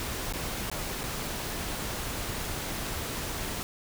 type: noise with dropouts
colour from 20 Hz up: pink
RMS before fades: -34 dBFS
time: 0-3.63 s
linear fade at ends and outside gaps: 0 ms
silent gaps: 0.325-0.336 / 0.699-0.715 / 1.033-1.038 s
effects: none